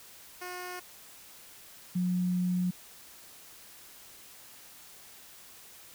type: tone pair in turn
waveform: 10% pulse / sine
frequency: 360.5 / 180.25 Hz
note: F#4 / F#3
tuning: -45 / -45 cents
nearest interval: octave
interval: 1200 cents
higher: first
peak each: -30 / -26 dBFS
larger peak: second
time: 0.41-0.8 / 1.95-2.71 s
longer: second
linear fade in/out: 10 ms
effects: white hiss -52 dBFS RMS until 5.94 s